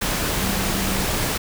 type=tone in noise; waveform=sine; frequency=193.5 Hz; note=G3; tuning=22 cents flat; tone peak=-26 dBFS; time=0.41-1.05 s; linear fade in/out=10 ms; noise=pink; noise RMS=-23 dBFS; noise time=0.01-1.38 s; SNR=-6 dB; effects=none